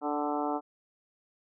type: harmonic tone with a mistuned harmonic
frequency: 146.83 Hz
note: D3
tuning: in tune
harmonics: 2 / 3 / 4 / 5 / 6 / 7 / 8 / 9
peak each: -33 / -37 / -38 / -34 / -36 / -41 / -42 / -41 dBFS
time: 0.01-0.61 s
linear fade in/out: 50 ms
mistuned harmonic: 5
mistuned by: +22 cents
effects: none